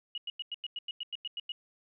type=tone bursts; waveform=sine; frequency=2898 Hz; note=F#7; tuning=37 cents flat; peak=-34 dBFS; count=12; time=0.15-1.52 s; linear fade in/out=2 ms; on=28 ms; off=94 ms; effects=none